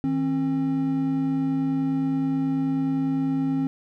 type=tone pair together; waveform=triangle; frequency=158.7 / 268.2 Hz; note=D#3 / C4; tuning=+35 / +43 cents; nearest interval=major sixth; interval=908 cents; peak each=-27 / -20 dBFS; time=0.04-3.67 s; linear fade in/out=0 ms; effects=none